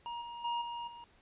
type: tone with level steps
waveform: square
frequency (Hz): 946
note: A#5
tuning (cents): +25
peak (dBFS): -39 / -43 / -33 / -39 / -48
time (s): 0.06-1.04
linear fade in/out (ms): 0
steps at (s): 0.21 / 0.44 / 0.61 / 0.87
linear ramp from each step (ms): 10
effects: pink hiss -65 dBFS RMS until 1.21 s + resampled to 8000 Hz